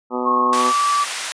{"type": "harmonic tone", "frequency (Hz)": 124.4, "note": "B2", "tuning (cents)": 13, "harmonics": [2, 3, 4, 5, 6, 7, 8, 9, 10], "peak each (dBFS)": [-25, -27, -27, -33, -33, -28, -32, -32, -31], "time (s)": [0.1, 0.73], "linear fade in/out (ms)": 50}
{"type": "tone with pitch glide", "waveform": "sine", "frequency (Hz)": [1087, 1158.3], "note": ["C#6", "D6"], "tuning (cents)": [-34, -24], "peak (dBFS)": -15, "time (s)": [0.25, 1.05], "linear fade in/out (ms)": 20, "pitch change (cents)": 110, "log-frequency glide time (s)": [0.51, 0.69]}
{"type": "high-pass noise", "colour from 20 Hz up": "pink", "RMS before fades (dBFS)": -26, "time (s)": [0.53, 1.32], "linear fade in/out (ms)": 0, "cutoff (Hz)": 1300, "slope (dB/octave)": 12}
{"effects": ["resampled to 22050 Hz"]}